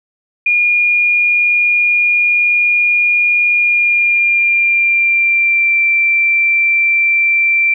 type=tone with pitch glide; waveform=sine; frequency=2427 to 2350 Hz; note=D#7 to D7; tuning=-44 to +1 cents; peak=-9 dBFS; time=0.46-7.74 s; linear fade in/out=5 ms; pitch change=-55 cents; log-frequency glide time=3.49-5.81 s; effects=none